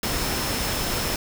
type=tone in noise; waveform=sine; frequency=5274 Hz; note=E8; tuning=in tune; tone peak=-34 dBFS; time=0.03-1.16 s; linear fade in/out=2 ms; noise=pink; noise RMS=-26 dBFS; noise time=0.03-1.16 s; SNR=-11 dB; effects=none